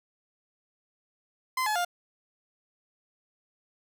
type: tone with pitch steps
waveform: 30% pulse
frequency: 1031 / 852.1 / 704.2 Hz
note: C6 / G#5 / F5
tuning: -26 / +44 / +14 cents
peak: -23 dBFS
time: 1.57-1.849 s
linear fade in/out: 5 ms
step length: 93 ms
effects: none